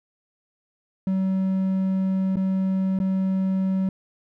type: tone with dropouts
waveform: triangle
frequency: 190 Hz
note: F#3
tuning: 46 cents sharp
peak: -18 dBFS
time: 1.07-3.89 s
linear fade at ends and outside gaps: 2 ms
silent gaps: 2.358-2.368 / 2.989-3 s
effects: none